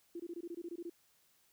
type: tone bursts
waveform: sine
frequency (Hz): 342.4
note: F4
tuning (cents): -34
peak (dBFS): -40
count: 11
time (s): 0.15-0.898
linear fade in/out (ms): 5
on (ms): 48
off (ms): 22
effects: white hiss -71 dBFS RMS until 1.52 s